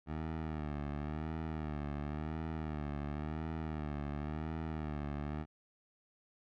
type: tone with vibrato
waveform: 15% pulse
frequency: 76.2 Hz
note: D#2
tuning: 36 cents flat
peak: -31 dBFS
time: 0.06-5.46 s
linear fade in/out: 50 ms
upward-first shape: sine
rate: 0.94 Hz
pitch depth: 88 cents each way
effects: low-pass 2000 Hz 12 dB/octave